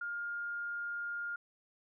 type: tone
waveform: sine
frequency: 1412 Hz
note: F6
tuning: 19 cents sharp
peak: -36 dBFS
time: 0.01-1.36 s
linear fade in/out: 5 ms
effects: none